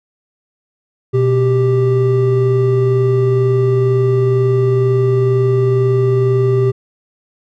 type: tone pair together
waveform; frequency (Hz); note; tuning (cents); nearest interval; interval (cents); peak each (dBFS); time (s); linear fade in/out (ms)
triangle; 123.47 / 392.5; B2 / G4; 0 / +2; octave + minor sixth; 2002; -11; 1.13-6.72; 20
effects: none